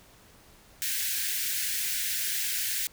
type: high-pass noise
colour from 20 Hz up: white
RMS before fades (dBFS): -30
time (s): 0.82-2.87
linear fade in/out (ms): 0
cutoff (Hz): 1500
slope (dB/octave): 96
effects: pink hiss -56 dBFS RMS until 2.92 s